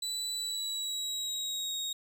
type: tone with pitch glide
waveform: 30% pulse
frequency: 3968 to 3760 Hz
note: B7 to A#7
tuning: +7 to +14 cents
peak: -30 dBFS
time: 0.02-1.93 s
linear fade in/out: 5 ms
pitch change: -93 cents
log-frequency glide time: 0.34-1.77 s
effects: none